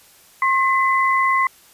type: tone pair together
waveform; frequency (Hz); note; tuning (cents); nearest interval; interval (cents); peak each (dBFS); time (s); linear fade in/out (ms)
sine; 1071 / 2021; C6 / B6; +40 / +39; major seventh; 1099; -16 / -19; 0.42-1.47; 2
effects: white hiss -50 dBFS RMS until 1.73 s + resampled to 32000 Hz